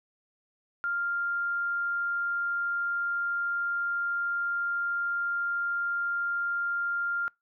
sine tone, 1396.9 Hz, F6, in tune, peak -27 dBFS, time 0.84-7.28 s, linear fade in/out 0 ms, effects noise-tail reverb RT60 0.2 s tail -25 dB re dry

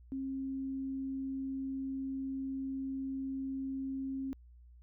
sine tone, 268 Hz, C4, 42 cents sharp, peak -35 dBFS, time 0.12-4.33 s, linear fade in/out 0 ms, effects added 60 Hz sine -54 dBFS peak until 4.82 s

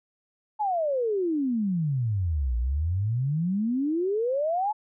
sine exponential two-way sweep, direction down then up, 874 to 57.1 to 874 Hz, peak -23 dBFS, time 0.59-4.73 s, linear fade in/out 20 ms, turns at 2.57 s, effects none

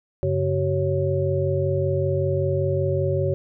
sine tone cluster, 95.7 / 140.9 / 379.5 / 553 Hz, G2 / C#3 / F#4 / C#5, -41 / +29 / +44 / -4 cents, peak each -25 dBFS, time 0.23-3.34 s, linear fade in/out 0 ms, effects none

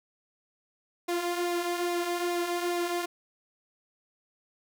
sawtooth tone with flanger, 349.2 Hz, F4, in tune, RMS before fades -30 dBFS, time 1.08-3.06 s, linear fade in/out 10 ms, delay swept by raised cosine 0.63 to 3.63 ms, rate 2.4 Hz, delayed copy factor -0.5, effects none

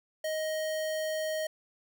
square tone, 626 Hz, D#5, 10 cents sharp, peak -31 dBFS, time 0.24-1.47 s, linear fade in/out 5 ms, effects none

